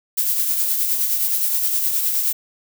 violet noise with tremolo, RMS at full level -18 dBFS, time 0.17-2.33 s, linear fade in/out 10 ms, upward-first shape triangle, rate 9.6 Hz, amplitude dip 45%, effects none

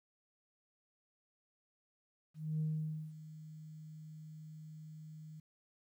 sine tone with ADSR envelope, 155.56 Hz, D#3, in tune, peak -31 dBFS, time 2.34-5.4 s, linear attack 260 ms, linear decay 520 ms, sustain -17 dB, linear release 5 ms, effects tanh soft clip ceiling -29 dBFS + 12-bit

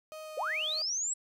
35% pulse tone with vibrato, 622.3 Hz, D#5, in tune, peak -40 dBFS, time 0.12-0.82 s, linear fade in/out 0 ms, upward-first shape sine, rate 3.1 Hz, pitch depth 8 cents each way
sine linear sweep, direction up, 440 to 7902 Hz, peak -30 dBFS, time 0.37-1.14 s, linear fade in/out 10 ms
effects none

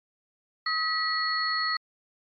sine tone cluster, 1271 / 1939 / 4351 Hz, D#6 / B6 / C#8, +36 / -32 / -33 cents, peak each -29 dBFS, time 0.66-1.77 s, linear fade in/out 5 ms, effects MP3 48 kbps

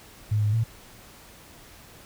sine tone with pitch steps, 106 / 105.1 / 113.3 Hz, G#2 / G#2 / A#2, +36 / +21 / -49 cents, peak -20 dBFS, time 0.31-0.64 s, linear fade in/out 10 ms, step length 110 ms, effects pink hiss -49 dBFS RMS until 2.05 s

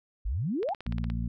sine exponential sweep, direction up, 43.65 to 880 Hz, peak -27 dBFS, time 0.25-0.74 s, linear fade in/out 10 ms
click train, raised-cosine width 0.3 ms, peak -25 dBFS, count 9, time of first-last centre 0.63-1.101 s, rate 17 Hz
harmonic tone, 57.6 Hz, A#1, 20 cents flat, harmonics 1 / 2 / 3 / 4, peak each -31 / -34 / -36 / -37 dBFS, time 0.86-1.28 s, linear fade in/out 5 ms
effects none

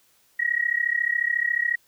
sine tone with amplitude modulation, 1903 Hz, A#6, 35 cents sharp, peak -17 dBFS, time 0.39-1.76 s, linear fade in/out 10 ms, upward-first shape sine, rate 34.1 Hz, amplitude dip 90%, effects white hiss -62 dBFS RMS until 1.87 s

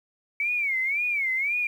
sine tone with vibrato, 2246 Hz, C#7, 22 cents sharp, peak -23 dBFS, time 0.4-1.67 s, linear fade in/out 2 ms, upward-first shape sine, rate 1.9 Hz, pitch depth 160 cents each way, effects 9-bit

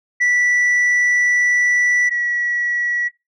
sine tone pair in turn, 1962 / 1931.6 Hz, B6 / B6, -12 / -39 cents, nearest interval unison, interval 27 cents, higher first, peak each -10 / -17 dBFS, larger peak first, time 0.2-2.1 / 2.1-3.09 s, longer first, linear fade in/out 20 ms, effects noise-tail reverb RT60 0.2 s tail -17 dB re dry + tanh soft clip ceiling -12 dBFS

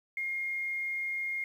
sine tone with quantisation, 2133 Hz, C7, 33 cents sharp, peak -31 dBFS, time 0.17-1.44 s, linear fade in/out 2 ms, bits 10, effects none

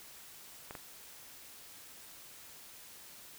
clicks, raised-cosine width 0.5 ms, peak -28 dBFS, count 2, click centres 0.709 / 0.752 s, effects white hiss -53 dBFS RMS until 3.38 s

